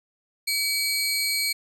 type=tone pair together; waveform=25% pulse; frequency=2276 / 4223 Hz; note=C#7 / C8; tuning=+45 / +15 cents; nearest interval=major seventh; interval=1070 cents; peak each=-22 / -21 dBFS; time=0.47-1.53 s; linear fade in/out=10 ms; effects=none